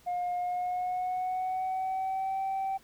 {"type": "tone with pitch glide", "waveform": "sine", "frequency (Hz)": [713, 773.1], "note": ["F5", "G5"], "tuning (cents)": [36, -24], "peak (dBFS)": -27, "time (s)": [0.06, 2.78], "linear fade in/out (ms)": 20, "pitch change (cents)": 140, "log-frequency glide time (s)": [0.36, 2.4], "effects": ["tanh soft clip ceiling -27 dBFS", "pink hiss -60 dBFS RMS until 2.83 s"]}